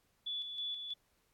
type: tone with tremolo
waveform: sine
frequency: 3442 Hz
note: A7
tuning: 39 cents flat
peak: -36 dBFS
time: 0.26-0.94 s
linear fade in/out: 10 ms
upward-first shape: square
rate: 3.1 Hz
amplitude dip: 45%
effects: pink hiss -75 dBFS RMS until 1.33 s + AAC 64 kbps